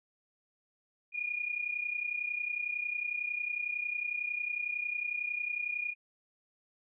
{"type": "tone pair together", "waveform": "sine", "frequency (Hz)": [2414, 2445], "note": ["D7", "D#7"], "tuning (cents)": [47, -31], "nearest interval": "unison", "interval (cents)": 22, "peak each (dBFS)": [-37, -34], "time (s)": [1.12, 5.95], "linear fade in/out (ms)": 50, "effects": []}